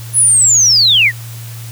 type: linear sweep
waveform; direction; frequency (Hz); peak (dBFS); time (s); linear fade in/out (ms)
sine; down; 10548 to 1764; -6; 0.13-1.12; 50
effects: added 115 Hz sine -26 dBFS peak until 1.71 s + white hiss -35 dBFS RMS until 1.71 s